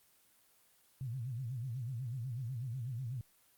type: tone with vibrato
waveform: sine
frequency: 123.5 Hz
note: B2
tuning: in tune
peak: -37 dBFS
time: 1.01-3.21 s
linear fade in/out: 0 ms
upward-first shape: sine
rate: 8.1 Hz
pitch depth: 170 cents each way
effects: white hiss -68 dBFS RMS until 3.57 s + Opus 24 kbps